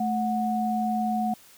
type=tone pair together; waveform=sine; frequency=218.4 / 734.2 Hz; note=A3 / F#5; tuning=-13 / -14 cents; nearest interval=octave + major sixth; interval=2099 cents; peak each=-26 dBFS; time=0-1.34 s; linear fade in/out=5 ms; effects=white hiss -53 dBFS RMS until 1.57 s